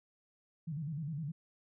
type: tone with vibrato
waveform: sine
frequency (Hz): 151.8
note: D#3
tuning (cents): -42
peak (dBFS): -36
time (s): 0.67-1.32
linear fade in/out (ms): 10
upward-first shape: square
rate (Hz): 9.8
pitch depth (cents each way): 130
effects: none